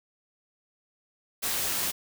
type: noise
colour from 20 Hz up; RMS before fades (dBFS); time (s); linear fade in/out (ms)
white; -29; 1.42-1.92; 20
effects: none